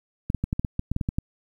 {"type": "clicks", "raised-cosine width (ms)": 5, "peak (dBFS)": -12, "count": 12, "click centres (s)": [0.301, 0.347, 0.44, 0.529, 0.595, 0.648, 0.794, 0.916, 0.964, 1.012, 1.089, 1.185], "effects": ["9-bit"]}